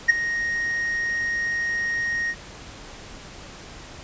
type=tone with ADSR envelope; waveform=triangle; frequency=1868 Hz; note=A#6; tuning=3 cents sharp; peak=-7 dBFS; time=0.08-2.35 s; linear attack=18 ms; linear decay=14 ms; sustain=-14 dB; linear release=52 ms; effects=pink hiss -41 dBFS RMS until 4.03 s + resampled to 16000 Hz